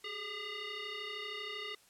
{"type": "tone with frequency modulation", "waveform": "sine", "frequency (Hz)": 423.4, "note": "G#4", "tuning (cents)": 33, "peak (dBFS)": -39, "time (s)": [0.04, 1.75], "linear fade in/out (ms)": 5, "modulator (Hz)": 814, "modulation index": 4.3, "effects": ["white hiss -64 dBFS RMS until 1.89 s", "low-pass 11000 Hz 12 dB/octave"]}